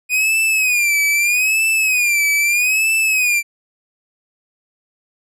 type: tone with vibrato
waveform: 45% pulse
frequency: 2465 Hz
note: D#7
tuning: 17 cents flat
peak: -13 dBFS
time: 0.09-3.43 s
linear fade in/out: 50 ms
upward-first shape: sine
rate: 0.79 Hz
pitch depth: 120 cents each way
effects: resampled to 32000 Hz